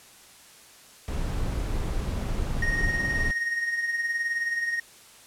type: noise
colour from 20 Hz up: brown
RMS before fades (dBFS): -28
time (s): 1.08-3.31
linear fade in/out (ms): 0
type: tone with tremolo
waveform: triangle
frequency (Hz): 1864.7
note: A#6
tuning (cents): 0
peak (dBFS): -21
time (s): 2.62-4.8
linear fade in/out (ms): 5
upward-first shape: triangle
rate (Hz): 19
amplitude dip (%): 60
effects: white hiss -51 dBFS RMS until 5.26 s + low-pass 11000 Hz 12 dB/octave